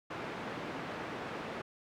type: band-pass noise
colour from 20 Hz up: pink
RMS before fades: -41 dBFS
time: 0.1-1.62 s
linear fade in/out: 10 ms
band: 190 to 2100 Hz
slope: 12 dB/octave
effects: none